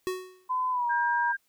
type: tone with exponential decay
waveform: square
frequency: 370 Hz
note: F#4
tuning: in tune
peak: -26 dBFS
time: 0.07-0.48 s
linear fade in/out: 0 ms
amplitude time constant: 88 ms
type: tone with pitch glide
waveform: sine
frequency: 1015 to 952.5 Hz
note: B5 to A#5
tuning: +47 to +37 cents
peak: -25 dBFS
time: 0.49-1.33 s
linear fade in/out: 20 ms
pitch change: -110 cents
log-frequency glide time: 0.71-0.87 s
type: tone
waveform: sine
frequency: 1600 Hz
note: G6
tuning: 35 cents sharp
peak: -27 dBFS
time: 0.89-1.37 s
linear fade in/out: 20 ms
effects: white hiss -71 dBFS RMS until 1.48 s